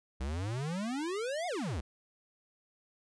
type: exponential two-way sweep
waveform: square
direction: up then down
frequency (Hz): 61.74 to 741 to 61.74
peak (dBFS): -34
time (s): 0.2-1.81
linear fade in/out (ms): 10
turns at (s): 1.47
effects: resampled to 22050 Hz